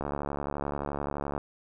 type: click train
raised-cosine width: 1 ms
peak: -18 dBFS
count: 99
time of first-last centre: 0.01-1.379 s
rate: 71.6 Hz
effects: none